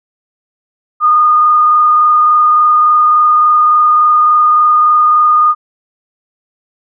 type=tone with frequency modulation; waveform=sine; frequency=1224 Hz; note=D#6; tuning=29 cents flat; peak=-5 dBFS; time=1-5.55 s; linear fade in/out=50 ms; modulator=23.5 Hz; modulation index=0.56; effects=none